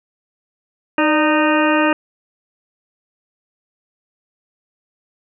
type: harmonic tone with a mistuned harmonic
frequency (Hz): 308.5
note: D#4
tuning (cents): -15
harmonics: 1 / 2 / 3 / 4 / 5 / 6 / 8 / 9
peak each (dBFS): -16 / -19 / -21 / -22 / -23 / -24 / -25 / -26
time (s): 0.98-1.93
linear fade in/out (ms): 2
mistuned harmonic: 2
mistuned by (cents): -61
effects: none